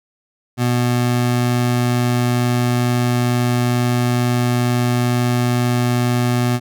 25% pulse tone, 122.2 Hz, B2, 18 cents flat, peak -11 dBFS, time 0.57-6.6 s, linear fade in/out 50 ms, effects none

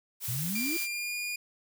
blue noise, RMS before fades -35 dBFS, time 0.2-0.88 s, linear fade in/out 50 ms
sine exponential sweep, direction up, 111.6 to 350 Hz, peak -32 dBFS, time 0.28-0.77 s, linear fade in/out 5 ms
sawtooth tone with pitch glide, 2378 to 2432 Hz, D7 to D#7, +21 to -40 cents, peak -29 dBFS, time 0.55-1.36 s, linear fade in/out 5 ms, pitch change +39 cents, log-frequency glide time 0.71-1.16 s
effects none

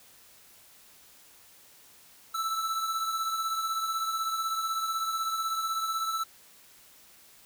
square beating tone pair, 1318.5 / 1334.5 Hz, E6 / E6, 0 / +21 cents, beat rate 16 Hz, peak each -30 / -38 dBFS, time 2.34-6.24 s, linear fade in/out 10 ms, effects white hiss -56 dBFS RMS until 7.45 s

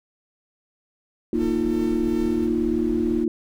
brown noise, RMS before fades -35 dBFS, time 1.33-3.25 s, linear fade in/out 20 ms
sine chord, Bb suspended fourth, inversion none, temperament equal, 233.1 / 311.1 / 349.2 Hz, Bb3 / Eb4 / F4, 0 / 0 / 0 cents, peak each -24 dBFS, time 1.33-3.28 s, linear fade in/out 2 ms
sawtooth tone with tremolo, 448.6 Hz, A4, 34 cents sharp, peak -32 dBFS, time 1.37-2.49 s, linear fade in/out 50 ms, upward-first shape triangle, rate 2.7 Hz, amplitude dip 55%
effects none

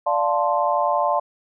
sine chord, D minor seventh, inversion none, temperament equal, 587.3 / 698.5 / 880 / 1046.5 Hz, D5 / F5 / A5 / C6, 0 / 0 / 0 / 0 cents, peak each -23 dBFS, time 0.06-1.2 s, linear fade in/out 10 ms, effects none

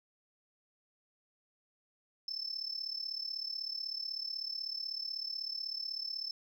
sine tone with amplitude modulation, 5280 Hz, E8, 2 cents sharp, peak -32 dBFS, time 2.28-6.31 s, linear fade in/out 2 ms, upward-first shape sine, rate 36.1 Hz, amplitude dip 85%, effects tanh soft clip ceiling -30 dBFS + 12-bit

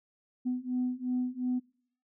sine beating tone pair, 249.2 / 252 Hz, B3 / B3, +16 / +35 cents, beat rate 2.8 Hz, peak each -32 / -31 dBFS, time 0.45-1.6 s, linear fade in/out 20 ms, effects noise-tail reverb RT60 0.6 s tail -25 dB re dry + tanh soft clip ceiling -23 dBFS

